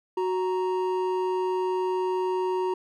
triangle tone pair together, 370 / 934.5 Hz, F#4 / A#5, 0 / +4 cents, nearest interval octave + major third, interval 1604 cents, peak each -23 / -28 dBFS, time 0.17-2.74 s, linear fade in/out 5 ms, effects none

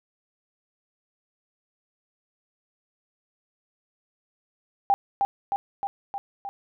sine tone with echo, 797 Hz, G5, 28 cents sharp, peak -16 dBFS, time 4.9-4.94 s, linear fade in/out 0 ms, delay 310 ms, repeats 5, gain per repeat -3 dB, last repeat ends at 6.49 s, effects none

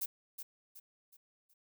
violet noise with echo, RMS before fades -36 dBFS, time 0.01-0.06 s, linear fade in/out 10 ms, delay 370 ms, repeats 4, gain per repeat -8 dB, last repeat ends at 1.54 s, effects none

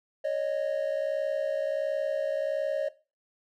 triangle tone pair together, 555 / 616.4 Hz, C#5 / D#5, +2 / -16 cents, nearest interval major second, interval 182 cents, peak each -27 dBFS, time 0.24-2.89 s, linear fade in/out 10 ms, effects noise-tail reverb RT60 0.3 s tail -17 dB re dry + tanh soft clip ceiling -17 dBFS

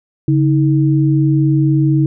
sine tone pair together, 141.3 / 317.2 Hz, C#3 / D#4, +34 / +33 cents, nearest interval octave + major second, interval 1399 cents, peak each -11 / -14 dBFS, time 0.28-2.06 s, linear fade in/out 2 ms, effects none

